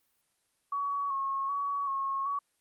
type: tone with vibrato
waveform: sine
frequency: 1108.7 Hz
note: C#6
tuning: in tune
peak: -29 dBFS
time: 0.72-2.39 s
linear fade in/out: 5 ms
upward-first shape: square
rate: 1.3 Hz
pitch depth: 30 cents each way
effects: white hiss -74 dBFS RMS until 2.6 s + Opus 32 kbps